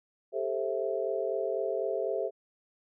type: chord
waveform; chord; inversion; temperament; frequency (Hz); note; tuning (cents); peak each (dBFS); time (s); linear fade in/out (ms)
sine; A minor seventh; third; just; 396 / 440 / 528 / 660; G4 / A4 / C5 / E5; +18 / 0 / +16 / +2; -34; 0.32-2.31; 50
effects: none